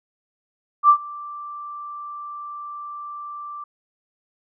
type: tone with ADSR envelope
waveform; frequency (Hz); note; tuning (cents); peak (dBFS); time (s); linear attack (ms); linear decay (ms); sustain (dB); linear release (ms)
sine; 1174.7; D6; 0; -7; 0.83-3.64; 61; 81; -24; 5
effects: none